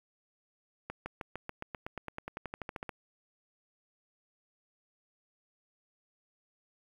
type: accelerating click train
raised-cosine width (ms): 0.5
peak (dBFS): -23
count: 20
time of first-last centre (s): 0.9-2.892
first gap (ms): 160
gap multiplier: 0.95
effects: 9-bit